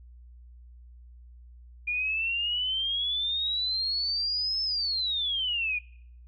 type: exponential two-way sweep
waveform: sine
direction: up then down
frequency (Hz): 2415 to 5274 to 2415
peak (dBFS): -26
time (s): 1.87-5.79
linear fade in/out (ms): 10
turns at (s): 4.62
effects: noise-tail reverb RT60 0.7 s tail -24 dB re dry + added 60 Hz sine -47 dBFS peak until 6.27 s